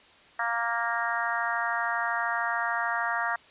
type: harmonic tone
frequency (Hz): 233.1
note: A#3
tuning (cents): 0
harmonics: 3 / 4 / 5 / 6 / 7 / 8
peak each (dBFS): -33 / -33 / -33 / -33 / -33 / -33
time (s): 0.39-3.36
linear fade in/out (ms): 5
effects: white hiss -55 dBFS RMS until 3.5 s + resampled to 8000 Hz